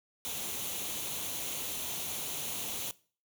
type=noise with comb filter; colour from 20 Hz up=white; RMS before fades=-37 dBFS; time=0.25-2.91 s; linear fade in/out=0 ms; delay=0.3 ms; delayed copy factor=+0.55; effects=noise-tail reverb RT60 0.4 s tail -20 dB re dry + high-pass 60 Hz 12 dB/octave